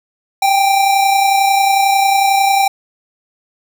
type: tone pair together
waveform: square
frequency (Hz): 784 / 815.1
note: G5 / G#5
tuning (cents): 0 / -33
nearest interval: minor second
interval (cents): 67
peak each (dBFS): -11 / -20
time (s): 0.42-2.68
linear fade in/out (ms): 5
effects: none